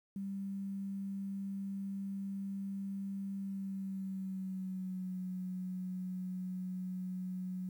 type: tone with pitch glide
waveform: sine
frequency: 196.2 to 184.12 Hz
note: G3 to F#3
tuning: +2 to -8 cents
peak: -37 dBFS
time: 0.16-7.69 s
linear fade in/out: 2 ms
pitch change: -110 cents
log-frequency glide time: 3.36-5.19 s
effects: 11-bit